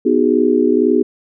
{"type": "chord", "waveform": "sine", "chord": "G# minor seventh", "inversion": "first", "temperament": "just", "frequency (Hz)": [249.2, 311.5, 373.8, 415.3], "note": ["B3", "D#4", "F#4", "G#4"], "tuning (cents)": [16, 2, 18, 0], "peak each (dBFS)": -16, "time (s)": [0.05, 1.03], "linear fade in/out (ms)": 10, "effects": []}